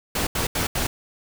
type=noise bursts; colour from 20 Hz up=pink; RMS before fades=-24 dBFS; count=4; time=0.15-0.87 s; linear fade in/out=5 ms; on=120 ms; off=80 ms; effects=none